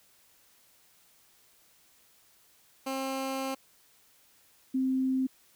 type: tone pair in turn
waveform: 15% pulse / sine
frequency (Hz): 266.9 / 261.6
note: C4 / C4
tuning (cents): +35 / 0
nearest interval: unison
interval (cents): 35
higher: first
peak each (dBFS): -25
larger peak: neither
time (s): 2.86-3.55 / 4.74-5.27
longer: first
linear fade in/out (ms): 10
effects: white hiss -63 dBFS RMS until 5.55 s